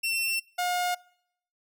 sawtooth tone pair in turn, 2702 / 715.7 Hz, E7 / F5, +42 / +42 cents, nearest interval octave + major seventh, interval 2300 cents, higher first, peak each -23 / -22 dBFS, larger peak second, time 0.03-0.4 / 0.58-0.95 s, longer neither, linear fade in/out 10 ms, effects noise-tail reverb RT60 0.7 s tail -24 dB re dry

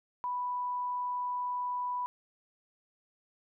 sine tone, 987.8 Hz, B5, in tune, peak -31 dBFS, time 0.24-2.06 s, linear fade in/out 0 ms, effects none

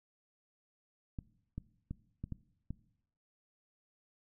clicks, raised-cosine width 5 ms, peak -27 dBFS, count 6, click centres 1.188 / 1.58 / 1.91 / 2.24 / 2.323 / 2.706 s, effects noise-tail reverb RT60 0.8 s tail -20 dB re dry

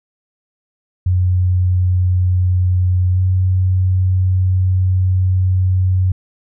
sine tone with pitch glide, 91 to 92.75 Hz, F#2 to F#2, -28 to +5 cents, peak -11 dBFS, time 1.06-6.12 s, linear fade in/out 5 ms, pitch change +33 cents, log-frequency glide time 3.13-3.19 s, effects none

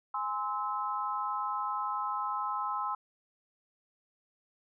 sine chord, Ab augmented, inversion none, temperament just, 830.6 / 1038.3 / 1297.8 Hz, Ab5 / C6 / E6, 0 / -14 / -27 cents, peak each -37 / -34 / -35 dBFS, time 0.14-2.95 s, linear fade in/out 5 ms, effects none

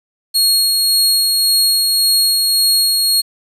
sawtooth tone with tremolo, 4298 Hz, C8, 46 cents sharp, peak -7 dBFS, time 0.34-3.22 s, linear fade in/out 20 ms, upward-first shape sine, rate 1.8 Hz, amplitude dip 25%, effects resampled to 32000 Hz + 7-bit

